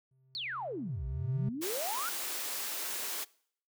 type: tone with exponential growth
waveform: triangle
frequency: 131.4 Hz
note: C3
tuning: 8 cents sharp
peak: -26 dBFS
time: 0.11-1.49 s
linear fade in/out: 5 ms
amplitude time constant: 300 ms
type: exponential two-way sweep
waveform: sine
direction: down then up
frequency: 4576 to 56.1 to 1480 Hz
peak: -35 dBFS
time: 0.35-2.09 s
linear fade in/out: 0 ms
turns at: 1.06 s
type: high-pass noise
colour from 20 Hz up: white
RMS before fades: -37 dBFS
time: 1.61-3.25 s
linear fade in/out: 20 ms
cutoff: 280 Hz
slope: 24 dB/octave
effects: noise-tail reverb RT60 0.6 s tail -23 dB re dry